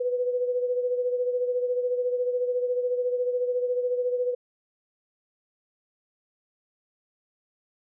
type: beating tone pair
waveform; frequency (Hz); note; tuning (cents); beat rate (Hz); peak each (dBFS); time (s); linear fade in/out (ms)
sine; 493.9 / 507.9; B4 / B4; 0 / +48; 14; -24 / -32; 0-4.35; 10
effects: none